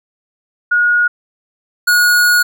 sine / square tone pair in turn, 1444 / 1449.3 Hz, F#6 / F#6, -43 / -36 cents, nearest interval unison, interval 7 cents, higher second, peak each -9 dBFS, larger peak neither, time 0.71-1.08 / 1.87-2.43 s, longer second, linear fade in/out 10 ms, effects none

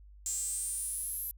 sawtooth tone with high-pass filter sweep, 400.7 Hz, G4, 38 cents sharp, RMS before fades -36 dBFS, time 0.26-1.31 s, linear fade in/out 0 ms, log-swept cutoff 7400 to 12000 Hz, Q 9.7, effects added 50 Hz sine -51 dBFS peak until 1.37 s

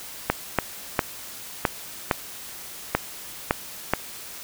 clicks, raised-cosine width 0.5 ms, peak -3 dBFS, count 8, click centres 0.3 / 0.587 / 0.992 / 1.652 / 2.112 / 2.95 / 3.509 / 3.936 s, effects white hiss -39 dBFS RMS until 4.43 s

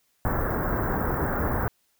pink band-stop noise, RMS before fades -26 dBFS, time 0.25-1.68 s, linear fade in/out 0 ms, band 1700 to 16000 Hz, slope 48 dB/octave, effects white hiss -69 dBFS RMS until 1.99 s

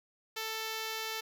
5% pulse tone, 442.1 Hz, A4, 8 cents sharp, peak -24 dBFS, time 0.36-1.21 s, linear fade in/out 10 ms, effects none

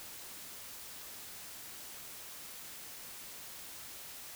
silence, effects white hiss -48 dBFS RMS until 4.35 s

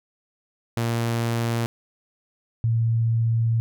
sawtooth / sine tone pair in turn, 116.5 / 114.43 Hz, A#2 / A#2, -1 / -32 cents, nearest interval unison, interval 31 cents, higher first, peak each -18 dBFS, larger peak neither, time 0.77-1.66 / 2.64-3.6 s, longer second, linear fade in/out 0 ms, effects none

